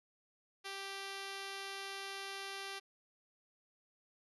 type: tone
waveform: 5% pulse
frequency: 392 Hz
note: G4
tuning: in tune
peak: -31 dBFS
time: 0.64-2.8 s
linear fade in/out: 20 ms
effects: resampled to 24000 Hz